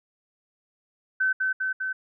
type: tone with echo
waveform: sine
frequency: 1528 Hz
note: G6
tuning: 45 cents flat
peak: -20 dBFS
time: 1.2-1.33 s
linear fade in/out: 10 ms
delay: 200 ms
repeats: 3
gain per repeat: -2 dB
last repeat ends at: 1.93 s
effects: none